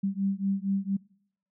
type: beating tone pair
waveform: sine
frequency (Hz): 193.9 / 198.2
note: G3 / G3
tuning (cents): -19 / +19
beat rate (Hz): 4.3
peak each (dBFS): -29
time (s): 0.03-0.97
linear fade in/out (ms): 10
effects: noise-tail reverb RT60 0.7 s tail -24 dB re dry